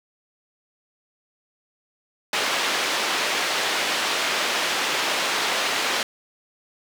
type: band-pass noise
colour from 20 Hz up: white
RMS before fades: -24 dBFS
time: 2.33-6.03 s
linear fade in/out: 2 ms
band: 340 to 3600 Hz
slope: 12 dB/octave
effects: none